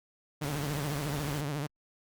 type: tone with vibrato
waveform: sawtooth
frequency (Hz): 145.2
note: D3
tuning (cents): -19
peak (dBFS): -28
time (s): 0.41-1.67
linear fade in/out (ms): 10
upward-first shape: triangle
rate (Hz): 14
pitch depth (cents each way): 130
type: noise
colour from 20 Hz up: pink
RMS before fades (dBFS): -41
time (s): 0.43-1.41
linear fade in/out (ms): 5
effects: Opus 48 kbps